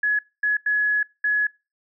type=tone bursts at uneven times; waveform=sine; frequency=1690 Hz; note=G#6; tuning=30 cents sharp; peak=-18 dBFS; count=4; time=0.03-0.19 / 0.43-0.57 / 0.66-1.03 / 1.24-1.47 s; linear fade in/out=5 ms; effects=noise-tail reverb RT60 0.3 s tail -26 dB re dry